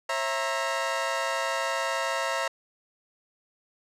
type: chord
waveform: 20% pulse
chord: A# diminished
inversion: first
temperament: equal with one note detuned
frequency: 540.1 / 659.3 / 932.3 Hz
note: C#5 / E5 / A#5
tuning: -45 / 0 / 0 cents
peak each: -26 dBFS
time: 0.09-2.48 s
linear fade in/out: 5 ms
effects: low-pass 8000 Hz 12 dB/octave